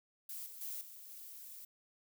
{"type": "noise with level steps", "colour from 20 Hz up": "violet", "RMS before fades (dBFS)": [-45, -51, -43, -53, -51], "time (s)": [0.29, 1.65], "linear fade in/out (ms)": 5, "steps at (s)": [0.46, 0.61, 0.81, 1.09], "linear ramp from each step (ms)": 2, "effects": []}